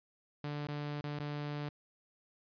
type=tone with dropouts; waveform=sawtooth; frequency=146.83 Hz; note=D3; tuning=in tune; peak=-33 dBFS; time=0.44-1.69 s; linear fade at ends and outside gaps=2 ms; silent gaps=0.67-0.686 / 1.01-1.04 / 1.188-1.199 s; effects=resampled to 11025 Hz